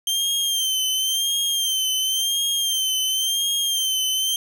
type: tone with vibrato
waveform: sawtooth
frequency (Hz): 3145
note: G7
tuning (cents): +5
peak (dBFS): -17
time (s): 0.07-4.36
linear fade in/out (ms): 2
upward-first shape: sine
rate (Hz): 0.94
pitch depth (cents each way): 57
effects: none